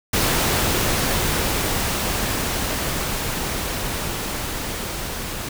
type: noise with level ramp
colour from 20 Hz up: pink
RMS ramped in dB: -19 to -29 dBFS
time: 0.13-5.49 s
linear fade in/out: 5 ms
effects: none